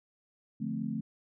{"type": "chord", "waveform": "sine", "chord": "D minor seventh", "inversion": "none", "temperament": "equal", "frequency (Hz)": [146.83, 174.61, 220, 261.6], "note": ["D3", "F3", "A3", "C4"], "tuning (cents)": [0, 0, 0, 0], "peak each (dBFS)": [-40, -39, -34, -39], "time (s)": [0.6, 1.01], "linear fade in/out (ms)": 10, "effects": []}